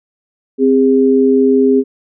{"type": "tone pair together", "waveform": "sine", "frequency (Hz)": [261.6, 407.3], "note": ["C4", "G#4"], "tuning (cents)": [0, -34], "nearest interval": "minor sixth", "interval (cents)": 766, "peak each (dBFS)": -10, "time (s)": [0.58, 1.84], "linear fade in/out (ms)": 50, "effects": []}